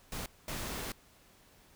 pink noise bursts at uneven times, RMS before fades -39 dBFS, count 2, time 0.12-0.26 / 0.48-0.92 s, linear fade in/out 2 ms, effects pink hiss -62 dBFS RMS until 1.75 s

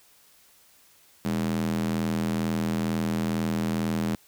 square tone with high-pass filter, 41.09 Hz, E1, 5 cents flat, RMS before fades -27 dBFS, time 1.25-4.15 s, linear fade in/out 0 ms, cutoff 180 Hz, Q 3.1, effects white hiss -58 dBFS RMS until 4.27 s

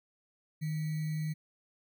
sine tone with sample-and-hold, 155.56 Hz, D#3, in tune, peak -31 dBFS, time 0.61-1.34 s, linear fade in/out 20 ms, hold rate 2100 Hz, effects none

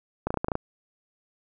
clicks, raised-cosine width 1 ms, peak -12 dBFS, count 8, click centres 0.27 / 0.305 / 0.342 / 0.373 / 0.445 / 0.484 / 0.518 / 0.554 s, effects none

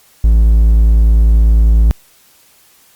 triangle tone, 55 Hz, A1, in tune, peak -3 dBFS, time 0.24-1.91 s, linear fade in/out 0 ms, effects white hiss -48 dBFS RMS until 2.95 s + Opus 48 kbps

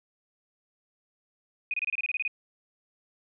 sine tone bursts, 2489 Hz, D#7, in tune, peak -26 dBFS, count 11, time 1.71-2.278 s, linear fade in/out 2 ms, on 28 ms, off 26 ms, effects none

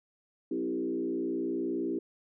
sine tone with frequency modulation, 329.6 Hz, E4, in tune, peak -29 dBFS, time 0.51-1.99 s, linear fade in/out 5 ms, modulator 59.7 Hz, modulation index 1.3, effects none

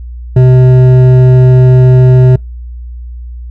sine tone with hard clipping, 127.6 Hz, C3, 43 cents flat, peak -3 dBFS, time 0.36-2.36 s, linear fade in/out 5 ms, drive 9 dB, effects noise-tail reverb RT60 0.2 s tail -26 dB re dry + added 60 Hz sine -21 dBFS peak until 3.5 s

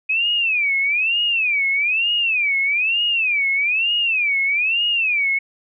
sine tone with vibrato, 2500 Hz, D#7, 8 cents sharp, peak -16 dBFS, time 0.09-5.39 s, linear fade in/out 10 ms, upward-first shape sine, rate 1.1 Hz, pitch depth 240 cents each way, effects none

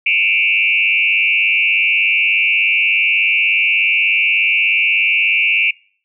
sine tone with frequency modulation, 2521 Hz, D#7, 22 cents sharp, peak -11 dBFS, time 0.06-5.71 s, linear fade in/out 5 ms, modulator 96.6 Hz, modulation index 2.8, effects noise-tail reverb RT60 0.5 s tail -25 dB re dry

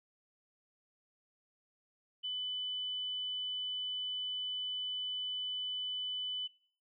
sine tone, 3000 Hz, F#7, 23 cents sharp, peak -35 dBFS, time 2.23-6.48 s, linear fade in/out 20 ms, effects noise-tail reverb RT60 0.5 s tail -22 dB re dry

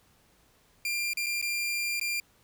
sawtooth tone with dropouts, 2388 Hz, D7, 28 cents sharp, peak -25 dBFS, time 0.85-2.2 s, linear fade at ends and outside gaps 2 ms, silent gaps 1.134-1.171 / 1.262-1.266 / 1.415-1.425 / 1.998-2.012 s, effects pink hiss -64 dBFS RMS until 2.43 s

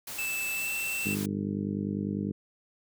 white noise, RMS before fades -39 dBFS, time 0.07-1.26 s, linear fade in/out 5 ms
square tone with pitch glide, 2637 to 2677 Hz, E7 to E7, 0 to +26 cents, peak -31 dBFS, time 0.18-1.15 s, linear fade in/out 10 ms, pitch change +26 cents, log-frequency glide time 0.52-0.76 s
harmonic tone, 50 Hz, G1, 35 cents sharp, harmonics 2 / 3 / 4 / 5 / 6 / 7 / 8 / 9, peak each -38 / -39 / -31 / -41 / -36 / -44 / -42 / -44 dBFS, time 1.05-2.32 s, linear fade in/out 10 ms
effects none

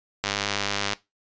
click train, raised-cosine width 0.2 ms, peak -7 dBFS, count 71, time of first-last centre 0.24-0.933 s, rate 101 Hz, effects noise-tail reverb RT60 0.2 s tail -18 dB re dry + resampled to 16000 Hz

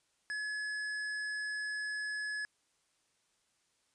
sine tone with hard clipping, 1700 Hz, G#6, 40 cents sharp, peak -37 dBFS, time 0.3-2.45 s, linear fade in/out 0 ms, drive 10 dB, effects white hiss -75 dBFS RMS until 3.94 s + resampled to 22050 Hz

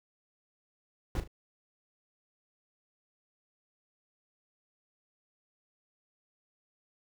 brown noise with echo, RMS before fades -31 dBFS, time 1.15-1.2 s, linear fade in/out 2 ms, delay 38 ms, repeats 2, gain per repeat -10 dB, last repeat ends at 1.276 s, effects none

